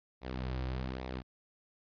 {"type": "tone with flanger", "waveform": "sawtooth", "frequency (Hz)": 64, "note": "C2", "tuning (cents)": -38, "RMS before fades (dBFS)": -38, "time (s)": [0.21, 1.23], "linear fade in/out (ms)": 50, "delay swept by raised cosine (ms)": [0.64, 4.74], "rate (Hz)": 1.2, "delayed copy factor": -0.55, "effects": ["resampled to 11025 Hz"]}